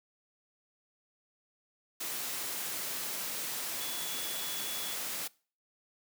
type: tone in noise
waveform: sine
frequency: 3400 Hz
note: G#7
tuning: 40 cents sharp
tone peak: -42 dBFS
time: 3.8-4.95 s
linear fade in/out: 10 ms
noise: white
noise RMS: -37 dBFS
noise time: 2-5.28 s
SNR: -8 dB
effects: noise-tail reverb RT60 0.4 s tail -23 dB re dry + high-pass 150 Hz 12 dB/octave